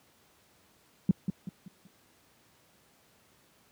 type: tone with echo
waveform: sine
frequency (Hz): 185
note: F#3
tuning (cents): 0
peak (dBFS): -17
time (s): 1.09-1.11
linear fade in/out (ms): 2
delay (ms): 190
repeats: 4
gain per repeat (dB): -8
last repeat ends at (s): 1.87
effects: pink hiss -64 dBFS RMS until 3.71 s + high-pass 100 Hz 12 dB/octave